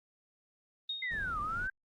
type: tone with exponential decay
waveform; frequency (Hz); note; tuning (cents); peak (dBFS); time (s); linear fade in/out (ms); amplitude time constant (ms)
sine; 3721; A#7; -4; -32; 0.89-1.35; 5; 100
type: linear two-way sweep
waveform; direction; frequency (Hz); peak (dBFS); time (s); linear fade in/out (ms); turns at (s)
sine; down then up; 2100 to 1164 to 1580; -33; 1.02-1.7; 5; 1.4
type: noise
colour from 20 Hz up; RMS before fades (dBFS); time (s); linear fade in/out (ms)
brown; -44; 1.1-1.68; 20
effects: Opus 32 kbps